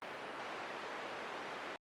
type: band-pass noise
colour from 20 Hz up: pink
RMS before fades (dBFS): -45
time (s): 0.02-1.76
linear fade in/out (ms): 0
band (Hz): 450 to 2200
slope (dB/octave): 12
effects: Opus 32 kbps